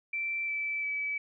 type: tone with pitch steps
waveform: sine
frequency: 2340 / 2317 / 2294 Hz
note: D7 / D7 / D7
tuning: -7 / -24 / -41 cents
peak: -30 dBFS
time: 0.13-1.18 s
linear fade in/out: 5 ms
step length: 350 ms
effects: none